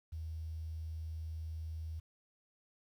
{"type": "tone", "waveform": "sine", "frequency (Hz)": 80, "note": "D#2", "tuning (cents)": 49, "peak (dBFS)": -39, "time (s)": [0.12, 2], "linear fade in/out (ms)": 10, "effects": ["11-bit"]}